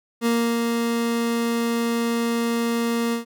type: tone with ADSR envelope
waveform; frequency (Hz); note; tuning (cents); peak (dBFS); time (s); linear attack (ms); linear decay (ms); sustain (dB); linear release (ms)
30% pulse; 233.1; A#3; 0; -15; 0.21-3.25; 49; 310; -3; 120
effects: none